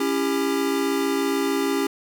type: chord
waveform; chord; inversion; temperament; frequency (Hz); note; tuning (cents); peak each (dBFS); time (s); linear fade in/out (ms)
square; C# diminished; none; just; 277.2 / 332.6 / 399.1; C#4 / E4 / G4; 0 / +16 / +31; -25 / -29 / -25; 0-1.87; 5
effects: none